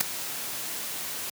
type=noise with ADSR envelope; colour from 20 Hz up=white; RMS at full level=-18 dBFS; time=0-1.3 s; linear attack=10 ms; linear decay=4 ms; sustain=-16 dB; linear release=5 ms; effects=high-pass 100 Hz 12 dB/octave